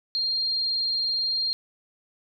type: tone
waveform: sine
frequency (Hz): 4207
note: C8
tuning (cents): +9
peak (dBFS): -23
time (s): 0.15-1.53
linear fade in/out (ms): 0
effects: none